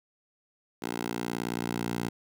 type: tone with high-pass filter sweep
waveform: 10% pulse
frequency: 58.6 Hz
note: A#1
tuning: 10 cents sharp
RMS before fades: -33 dBFS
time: 0.82-2.09 s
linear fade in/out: 5 ms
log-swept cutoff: 290 to 150 Hz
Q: 0.89
effects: none